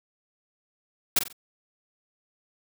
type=noise with echo; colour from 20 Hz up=white; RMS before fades=-20 dBFS; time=1.16-1.19 s; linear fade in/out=5 ms; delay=46 ms; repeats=3; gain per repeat=-9 dB; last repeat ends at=1.328 s; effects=none